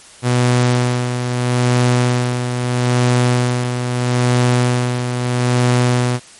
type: tone with tremolo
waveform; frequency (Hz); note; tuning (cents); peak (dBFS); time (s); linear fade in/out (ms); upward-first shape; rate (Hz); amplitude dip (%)
sawtooth; 123.47; B2; 0; -7; 0.22-6.2; 50; sine; 0.77; 55
effects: white hiss -41 dBFS RMS until 6.39 s + MP3 48 kbps